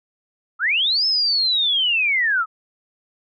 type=linear two-way sweep; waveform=sine; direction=up then down; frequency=1239 to 5274 to 1239 Hz; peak=-16 dBFS; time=0.59-2.46 s; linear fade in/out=50 ms; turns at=1.06 s; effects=none